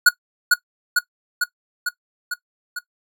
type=tone with echo; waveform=square; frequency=1453 Hz; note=F#6; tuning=32 cents flat; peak=-8 dBFS; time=0.06-0.09 s; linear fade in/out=5 ms; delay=450 ms; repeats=6; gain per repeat=-3 dB; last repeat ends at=2.79 s; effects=noise-tail reverb RT60 0.1 s tail -17 dB re dry